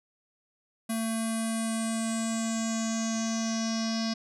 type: tone with low-pass filter sweep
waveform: square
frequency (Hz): 224.9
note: A3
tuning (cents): +38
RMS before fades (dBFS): -30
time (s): 0.89-4.14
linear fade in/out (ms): 10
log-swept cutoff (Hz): 11000 to 5100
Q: 7.3
effects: none